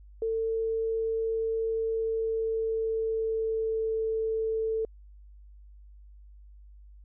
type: tone with pitch glide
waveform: sine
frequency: 448.6 to 443.7 Hz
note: A4 to A4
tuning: +34 to +14 cents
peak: -26 dBFS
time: 0.22-4.85 s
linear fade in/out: 2 ms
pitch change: -20 cents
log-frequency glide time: 1.79-3.92 s
effects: added 50 Hz sine -48 dBFS peak until 7.04 s